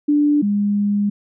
sine tone pair in turn, 293.7 / 204.3 Hz, D4 / G#3, 0 / -28 cents, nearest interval tritone, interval 628 cents, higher first, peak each -12 / -15 dBFS, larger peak first, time 0.08-0.42 / 0.42-1.1 s, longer second, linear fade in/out 10 ms, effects none

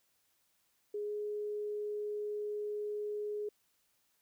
sine tone with pitch glide, 415.3 to 417.9 Hz, G#4 to G#4, 0 to +11 cents, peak -35 dBFS, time 0.94-3.49 s, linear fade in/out 5 ms, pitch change +11 cents, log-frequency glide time 1.05-1.11 s, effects white hiss -75 dBFS RMS until 4.21 s

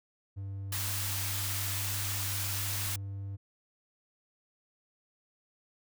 triangle tone with pitch glide, 98 to 98.62 Hz, G2 to G2, 0 to +11 cents, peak -34 dBFS, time 0.36-3.37 s, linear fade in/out 20 ms, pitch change +11 cents, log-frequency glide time 1.54-2.05 s
white high-pass noise, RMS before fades -35 dBFS, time 0.72-2.96 s, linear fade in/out 5 ms, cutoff 780 Hz, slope 12 dB/octave
effects none

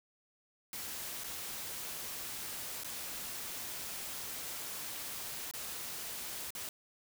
white noise with dropouts, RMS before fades -42 dBFS, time 0.73-6.69 s, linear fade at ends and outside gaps 1 ms, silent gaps 1.237-1.242 / 2.836-2.845 / 5.512-5.537 / 6.505-6.55 s, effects none

